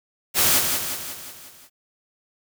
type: noise with echo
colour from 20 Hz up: white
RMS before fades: -18 dBFS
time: 0.34-0.62 s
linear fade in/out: 50 ms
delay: 180 ms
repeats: 6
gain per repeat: -5 dB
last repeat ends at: 1.7 s
effects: none